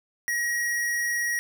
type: tone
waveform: square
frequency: 1898 Hz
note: A#6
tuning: 31 cents sharp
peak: -25 dBFS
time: 0.28-1.39 s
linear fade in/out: 0 ms
effects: none